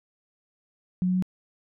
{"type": "tone with pitch steps", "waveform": "sine", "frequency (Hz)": [182.1, 183.26, 184.43], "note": ["F#3", "F#3", "F#3"], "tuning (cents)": [-27, -16, -5], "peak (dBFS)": -21, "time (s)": [1.02, 1.224], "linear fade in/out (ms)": 0, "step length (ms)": 68, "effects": []}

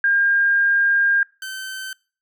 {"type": "tone pair in turn", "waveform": ["sine", "sawtooth"], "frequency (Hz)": [1609, 1539.9], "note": ["G6", "G6"], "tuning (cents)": [45, -31], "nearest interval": "minor second", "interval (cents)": 76, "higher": "first", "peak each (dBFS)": [-14, -25], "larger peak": "first", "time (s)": [[0.04, 1.23], [1.42, 1.93]], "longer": "first", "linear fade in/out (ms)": 2, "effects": ["noise-tail reverb RT60 0.4 s tail -25 dB re dry"]}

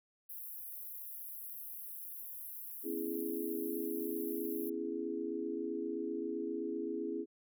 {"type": "high-pass noise", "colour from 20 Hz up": "pink", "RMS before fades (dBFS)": -46, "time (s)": [0.29, 4.7], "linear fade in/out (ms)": 10, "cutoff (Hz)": 11000, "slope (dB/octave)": 96}
{"type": "chord", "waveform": "sine", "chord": "C# minor seventh", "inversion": "third", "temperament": "just", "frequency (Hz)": [249.5, 277.2, 332.6, 415.8], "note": ["B3", "C#4", "E4", "G#4"], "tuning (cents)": [18, 0, 16, 2], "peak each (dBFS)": [-44, -43, -39, -40], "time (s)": [2.83, 7.26], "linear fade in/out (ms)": 50}
{"effects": []}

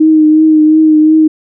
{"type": "tone with vibrato", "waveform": "sine", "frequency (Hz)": 311.1, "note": "D#4", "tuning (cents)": 0, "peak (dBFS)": -3, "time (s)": [0, 1.28], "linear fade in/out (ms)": 10, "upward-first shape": "triangle", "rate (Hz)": 2.8, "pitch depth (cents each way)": 30, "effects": []}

